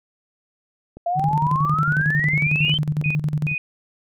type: click train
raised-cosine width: 2 ms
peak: -25 dBFS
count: 7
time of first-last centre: 0.97-3.025 s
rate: 2.92 Hz
type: exponential sweep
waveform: sine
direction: up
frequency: 677 to 3145 Hz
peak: -19 dBFS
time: 1.06-2.78 s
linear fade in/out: 5 ms
type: tone with tremolo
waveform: sine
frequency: 150.6 Hz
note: D3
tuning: 44 cents sharp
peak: -17 dBFS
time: 1.15-3.55 s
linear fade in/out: 50 ms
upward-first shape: square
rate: 11 Hz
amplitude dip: 70%
type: tone bursts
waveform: sine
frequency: 2485 Hz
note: D#7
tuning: 3 cents flat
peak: -22 dBFS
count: 3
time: 2.61-3.58 s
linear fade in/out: 2 ms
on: 110 ms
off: 320 ms
effects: none